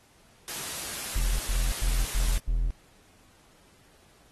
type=noise; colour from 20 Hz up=white; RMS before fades=-35 dBFS; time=0.48-2.38 s; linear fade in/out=0 ms
type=tone bursts; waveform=triangle; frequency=41.55 Hz; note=E1; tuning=15 cents sharp; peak=-21 dBFS; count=5; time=1.16-2.706 s; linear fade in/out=0 ms; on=230 ms; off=99 ms
effects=pink hiss -60 dBFS RMS until 4.31 s + AAC 32 kbps